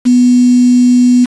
sine tone with quantisation, 246.9 Hz, B3, in tune, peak -4 dBFS, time 0.05-1.26 s, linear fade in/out 20 ms, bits 4, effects resampled to 22050 Hz

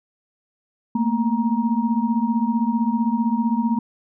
sine tone cluster, 221.4 / 236.9 / 941 Hz, A3 / A#3 / A#5, +11 / +28 / +16 cents, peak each -21 / -21 / -27 dBFS, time 0.95-3.79 s, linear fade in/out 5 ms, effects none

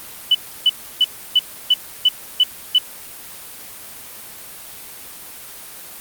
sine tone bursts, 2987 Hz, F#7, 16 cents sharp, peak -9 dBFS, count 8, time 0.31-2.784 s, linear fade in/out 5 ms, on 38 ms, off 310 ms, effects white hiss -36 dBFS RMS until 6 s + Opus 32 kbps

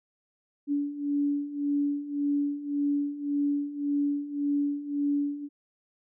sine beating tone pair, 285.9 / 287.7 Hz, D4 / D4, -46 / -36 cents, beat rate 1.8 Hz, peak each -31 / -27 dBFS, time 0.67-5.49 s, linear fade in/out 50 ms, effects none

